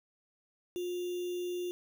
sine tone with sample-and-hold, 356.1 Hz, F4, 34 cents sharp, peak -33 dBFS, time 0.76-1.71 s, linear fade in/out 0 ms, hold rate 3150 Hz, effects none

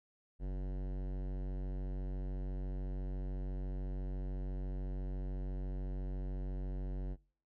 sine tone with hard clipping, 47 Hz, F#1, 28 cents sharp, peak -38 dBFS, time 0.39-7.17 s, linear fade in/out 50 ms, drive 18 dB, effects noise-tail reverb RT60 0.5 s tail -25 dB re dry

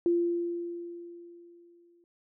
sine tone with exponential decay, 344.5 Hz, F4, 24 cents flat, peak -21 dBFS, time 0.06-2.04 s, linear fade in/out 1 ms, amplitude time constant 430 ms, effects none

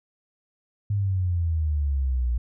sine exponential sweep, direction down, 103.83 to 58.27 Hz, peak -21 dBFS, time 0.9-2.38 s, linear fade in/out 5 ms, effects none

